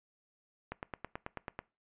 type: click train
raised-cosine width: 0.5 ms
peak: -23 dBFS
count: 9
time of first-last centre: 0.72-1.591 s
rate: 9.19 Hz
effects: noise-tail reverb RT60 0.3 s tail -22 dB re dry + resampled to 8000 Hz